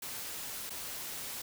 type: noise with dropouts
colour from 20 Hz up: white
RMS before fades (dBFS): -41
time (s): 0.02-1.42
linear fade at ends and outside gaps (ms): 5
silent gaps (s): 0.696-0.703
effects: none